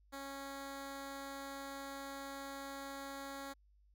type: tone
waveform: 10% pulse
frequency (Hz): 275.4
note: C#4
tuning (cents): -11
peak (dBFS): -36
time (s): 0.12-3.54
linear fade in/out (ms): 20
effects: added 50 Hz sine -65 dBFS peak until 3.94 s